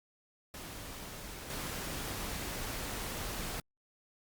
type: noise with level steps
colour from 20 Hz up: pink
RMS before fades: -45 / -39 dBFS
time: 0.54-3.6 s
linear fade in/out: 2 ms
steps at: 1.5 s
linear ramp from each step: 2 ms
effects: Opus 48 kbps